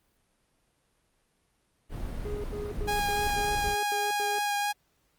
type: noise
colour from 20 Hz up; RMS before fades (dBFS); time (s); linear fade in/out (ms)
brown; -35; 1.89-3.76; 50
type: tone bursts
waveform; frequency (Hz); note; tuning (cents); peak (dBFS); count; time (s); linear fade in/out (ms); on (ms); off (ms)
triangle; 414.5; G#4; -3; -32; 8; 2.25-4.386; 2; 190; 88
type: tone with vibrato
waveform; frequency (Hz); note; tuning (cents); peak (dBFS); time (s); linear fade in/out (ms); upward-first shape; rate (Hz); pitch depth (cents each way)
sawtooth; 820; G#5; -22; -23; 2.87-4.73; 20; sine; 3.4; 11
effects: pink hiss -71 dBFS RMS until 5.18 s + Opus 32 kbps